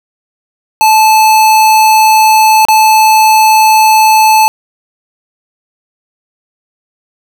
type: tone with dropouts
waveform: square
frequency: 871 Hz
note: A5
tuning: 18 cents flat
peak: -4 dBFS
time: 0.81-4.48 s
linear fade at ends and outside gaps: 0 ms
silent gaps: 2.651-2.685 s
effects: none